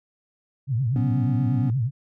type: tone with vibrato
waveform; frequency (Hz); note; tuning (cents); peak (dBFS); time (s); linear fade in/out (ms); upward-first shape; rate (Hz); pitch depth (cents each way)
sine; 123.8; B2; +5; -20; 0.67-1.91; 50; triangle; 8.4; 250
type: chord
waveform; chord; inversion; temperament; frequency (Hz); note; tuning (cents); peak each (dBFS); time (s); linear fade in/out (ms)
triangle; F# suspended fourth; none; just; 185 / 246.7 / 277.5; F#3 / B3 / C#4; 0 / -2 / +2; -31 / -25 / -28; 0.96-1.7; 0
effects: none